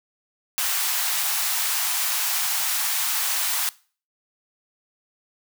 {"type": "high-pass noise", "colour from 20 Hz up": "white", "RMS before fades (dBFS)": -24, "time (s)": [0.58, 3.69], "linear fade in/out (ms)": 0, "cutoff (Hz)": 710, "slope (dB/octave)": 48, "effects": ["noise-tail reverb RT60 0.4 s tail -21 dB re dry"]}